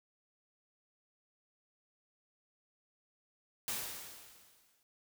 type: noise with exponential decay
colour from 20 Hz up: white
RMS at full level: -36 dBFS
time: 3.68-4.83 s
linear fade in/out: 1 ms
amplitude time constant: 250 ms
effects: none